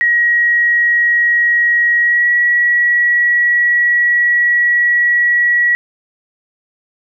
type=tone with pitch glide; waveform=sine; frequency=1900 to 1925.4 Hz; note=A#6 to B6; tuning=+33 to -45 cents; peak=-9 dBFS; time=0.01-5.75 s; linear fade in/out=0 ms; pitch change=+22 cents; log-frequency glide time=2.01-2.29 s; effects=none